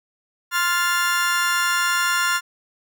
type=chord; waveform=35% pulse; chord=F major; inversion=second; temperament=just; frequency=1047.7 / 1396.9 / 1746.1 Hz; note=C6 / F6 / A6; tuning=+2 / 0 / -14 cents; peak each=-23 / -19 / -23 dBFS; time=0.51-2.41 s; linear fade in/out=50 ms; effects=none